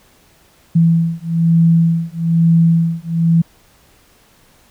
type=beating tone pair; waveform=sine; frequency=165.6 / 166.7 Hz; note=E3 / E3; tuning=+8 / +20 cents; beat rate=1.1 Hz; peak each=-13 dBFS; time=0.75-3.42 s; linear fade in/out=10 ms; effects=pink hiss -51 dBFS RMS until 4.7 s